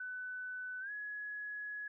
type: tone with pitch glide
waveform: sine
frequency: 1500 to 1683.7 Hz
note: F#6 to G#6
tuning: +23 to +23 cents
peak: -40 dBFS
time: 0-1.88 s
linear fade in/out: 5 ms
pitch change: +200 cents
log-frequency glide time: 0.8-0.91 s
effects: none